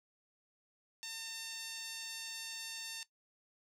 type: tone with band-pass filter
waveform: 5% pulse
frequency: 904 Hz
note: A5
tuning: 47 cents sharp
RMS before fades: -45 dBFS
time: 1.03-3.03 s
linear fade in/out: 0 ms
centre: 4200 Hz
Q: 0.66
effects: noise-tail reverb RT60 0.1 s tail -17 dB re dry